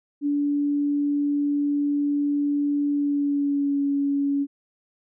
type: tone with pitch glide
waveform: sine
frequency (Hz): 288.5 to 281.6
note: D4 to C#4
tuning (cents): -31 to +27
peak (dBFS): -20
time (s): 0.21-4.47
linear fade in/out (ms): 50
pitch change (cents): -42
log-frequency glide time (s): 2.9-3.82
effects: none